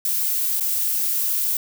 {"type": "noise with dropouts", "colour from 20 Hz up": "violet", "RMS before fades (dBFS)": -22, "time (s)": [0.05, 1.57], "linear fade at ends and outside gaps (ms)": 2, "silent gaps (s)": [0.599, 0.607], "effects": []}